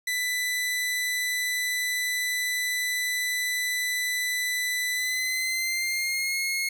sawtooth tone with pitch glide, 1992 to 2160 Hz, B6 to C#7, +14 to -45 cents, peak -22 dBFS, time 0.07-6.69 s, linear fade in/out 5 ms, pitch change +141 cents, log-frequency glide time 4.93-6.35 s, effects 10-bit

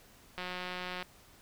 click train, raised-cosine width 0.3 ms, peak -23 dBFS, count 118, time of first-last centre 0.38-1.026 s, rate 181 Hz, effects pink hiss -59 dBFS RMS until 1.41 s

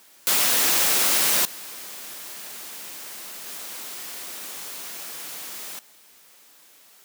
white noise with level steps, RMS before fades -20 / -38 / -36 dBFS, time 0.27-5.79 s, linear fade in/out 0 ms, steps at 1.45 / 3.46 s, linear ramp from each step 2 ms, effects white hiss -53 dBFS RMS until 7.04 s + high-pass 200 Hz 12 dB/octave

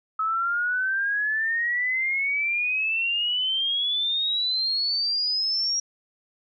sine exponential sweep, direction up, 1284 to 5670 Hz, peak -22 dBFS, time 0.19-5.8 s, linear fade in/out 5 ms, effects none

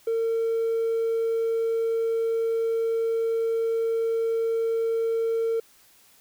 triangle tone, 455 Hz, A#4, 42 cents flat, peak -19 dBFS, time 0.07-5.6 s, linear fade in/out 5 ms, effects tanh soft clip ceiling -18 dBFS + white hiss -57 dBFS RMS until 6.2 s

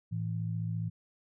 sine tone pair together, 109.99 / 164.8 Hz, A2 / E3, 0 / 0 cents, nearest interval perfect fifth, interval 700 cents, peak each -33 / -35 dBFS, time 0.11-0.9 s, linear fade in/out 20 ms, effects none

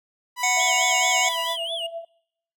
sawtooth tone, 987.8 Hz, B5, in tune, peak -23 dBFS, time 0.36-1.57 s, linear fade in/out 50 ms
harmonic tone, 739 Hz, F#5, 2 cents flat, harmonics 1 / 3 / 5 / 7 / 9 / 10, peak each -25 / -22 / -34 / -35 / -26 / -29 dBFS, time 0.43-1.29 s, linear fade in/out 5 ms
sine tone with tremolo, 668 Hz, E5, 23 cents sharp, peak -27 dBFS, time 0.56-2.05 s, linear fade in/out 10 ms, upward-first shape triangle, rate 8.7 Hz, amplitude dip 80%
triangle tone with vibrato, 3136 Hz, G7, in tune, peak -26 dBFS, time 0.59-1.87 s, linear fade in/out 10 ms, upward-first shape sine, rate 4.6 Hz, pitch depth 180 cents each way
effects noise-tail reverb RT60 0.8 s tail -26 dB re dry

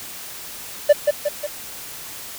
triangle tone with echo, 587.3 Hz, D5, in tune, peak -5 dBFS, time 0.89-0.93 s, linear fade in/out 10 ms, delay 180 ms, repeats 3, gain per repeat -5 dB, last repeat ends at 1.47 s, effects white hiss -35 dBFS RMS until 2.38 s

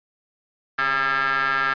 30% pulse ring-modulated tone, 136.2 Hz, C#3, 30 cents flat, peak -14 dBFS, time 0.78-1.74 s, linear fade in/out 10 ms, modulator 1490 Hz, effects resampled to 11025 Hz

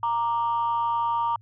sine tone pair together, 932.3 / 1180.4 Hz, A#5 / D6, 0 / +8 cents, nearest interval major third, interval 408 cents, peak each -22 / -27 dBFS, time 0.03-1.36 s, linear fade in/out 2 ms, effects tanh soft clip ceiling -17 dBFS + added 107 Hz sine -50 dBFS peak until 1.41 s

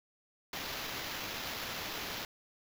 violet noise with sample-and-hold, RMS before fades -40 dBFS, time 0.53-2.25 s, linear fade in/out 2 ms, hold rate 8820 Hz, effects none

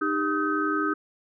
sine tone cluster, 306.6 / 398 / 1265 / 1538 Hz, D#4 / G4 / D#6 / G6, -25 / +26 / +28 / -33 cents, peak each -27 / -31 / -27 / -30 dBFS, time 0.01-0.94 s, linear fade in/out 10 ms, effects none

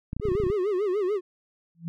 clicks, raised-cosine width 5 ms, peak -19 dBFS, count 11, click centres 0.131 / 0.166 / 0.199 / 0.254 / 0.286 / 0.318 / 0.352 / 0.401 / 0.437 / 0.467 / 0.501 s
triangle tone with vibrato, 392 Hz, G4, in tune, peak -21 dBFS, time 0.21-1.21 s, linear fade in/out 50 ms, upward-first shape sine, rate 6.8 Hz, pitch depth 160 cents each way
sine tone with exponential growth, 167.2 Hz, E3, 25 cents sharp, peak -26 dBFS, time 1.75-1.88 s, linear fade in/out 0 ms, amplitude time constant 28 ms
effects none

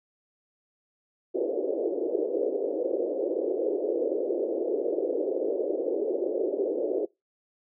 pink band-pass noise, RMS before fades -28 dBFS, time 1.34-7.06 s, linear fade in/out 20 ms, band 340 to 540 Hz, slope 48 dB/octave, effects noise-tail reverb RT60 0.2 s tail -23 dB re dry

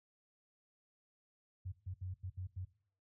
sine tone bursts at uneven times, 92.3 Hz, F#2, 4 cents flat, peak -39 dBFS, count 6, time 1.65-1.72 / 1.86-1.94 / 2.01-2.14 / 2.23-2.3 / 2.37-2.47 / 2.56-2.65 s, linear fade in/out 10 ms, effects noise-tail reverb RT60 0.5 s tail -17 dB re dry + high-pass 60 Hz 12 dB/octave

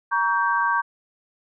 sine chord, G diminished, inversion first, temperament just, 940.8 / 1128.9 / 1568 Hz, Bb5 / Db6 / G6, +16 / +31 / 0 cents, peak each -23 dBFS, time 0.11-0.82 s, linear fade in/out 20 ms, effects none

